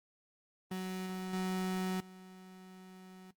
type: tone with level steps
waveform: 35% pulse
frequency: 186.2 Hz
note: F#3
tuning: 11 cents sharp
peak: -34 / -36 / -31 / -49 dBFS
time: 0.71-3.31 s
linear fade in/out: 5 ms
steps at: 1.06 / 1.33 / 2 s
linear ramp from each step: 5 ms
effects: noise-tail reverb RT60 0.1 s tail -17 dB re dry + Opus 24 kbps